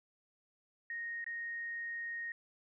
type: tone with dropouts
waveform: sine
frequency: 1863 Hz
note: A#6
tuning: 2 cents flat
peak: -38 dBFS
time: 0.9-2.32 s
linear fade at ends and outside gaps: 2 ms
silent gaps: 1.243-1.264 s
effects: none